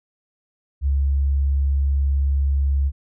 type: tone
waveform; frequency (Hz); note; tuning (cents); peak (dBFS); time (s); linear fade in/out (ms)
sine; 69.3; C#2; 0; -16; 0.81-2.92; 50
effects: none